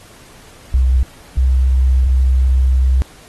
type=tone pair in turn; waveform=sine; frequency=63.8 / 64.65 Hz; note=C2 / C2; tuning=-43 / -20 cents; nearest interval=unison; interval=23 cents; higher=second; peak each=-9 dBFS; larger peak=neither; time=0.74-1.03 / 1.37-3.02 s; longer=second; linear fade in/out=0 ms; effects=pink hiss -43 dBFS RMS until 3.28 s + AAC 32 kbps